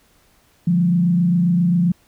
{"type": "tone with frequency modulation", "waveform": "sine", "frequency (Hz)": 174.61, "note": "F3", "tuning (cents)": 0, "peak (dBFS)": -13, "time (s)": [0.67, 1.92], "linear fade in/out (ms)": 5, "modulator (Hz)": 27.5, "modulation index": 0.55, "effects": ["pink hiss -57 dBFS RMS until 2.07 s"]}